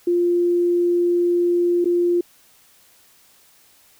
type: tone with dropouts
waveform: sine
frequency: 349.2 Hz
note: F4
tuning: in tune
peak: -15 dBFS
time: 0.07-2.21 s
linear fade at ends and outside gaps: 5 ms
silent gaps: 1.845-1.855 s
effects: white hiss -54 dBFS RMS until 3.99 s